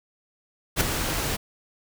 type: noise with ADSR envelope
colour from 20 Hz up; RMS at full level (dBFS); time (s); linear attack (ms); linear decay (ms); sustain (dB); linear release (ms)
pink; -19; 0.76-1.37; 47; 8; -8; 17
effects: none